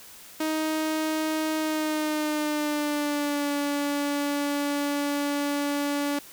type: tone with pitch glide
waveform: sawtooth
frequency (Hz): 313.2 to 287.2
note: D#4 to D4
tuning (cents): +11 to -39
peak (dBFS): -21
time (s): 0.4-6.19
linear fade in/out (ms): 5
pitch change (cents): -150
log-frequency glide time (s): 1.57-3.51
effects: white hiss -47 dBFS RMS until 6.32 s